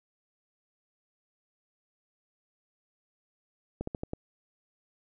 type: slowing click train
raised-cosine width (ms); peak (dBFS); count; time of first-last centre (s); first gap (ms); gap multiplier
2; -20; 5; 3.81-4.134; 64; 1.16
effects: none